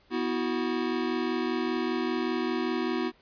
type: chord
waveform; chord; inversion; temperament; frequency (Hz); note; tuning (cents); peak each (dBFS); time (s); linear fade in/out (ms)
square; B suspended fourth; none; equal with one note detuned; 246.9 / 324.9 / 370; B3 / E4 / F#4; 0 / -25 / 0; -32; 0.1-3.12; 50
effects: pink hiss -62 dBFS RMS until 3.21 s + resampled to 11025 Hz